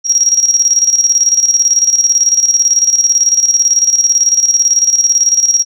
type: tone with tremolo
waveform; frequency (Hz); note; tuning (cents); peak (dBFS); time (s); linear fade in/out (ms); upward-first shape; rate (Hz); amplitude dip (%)
sine; 5640; F8; +16; -5; 0.04-5.65; 50; square; 18; 65
effects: none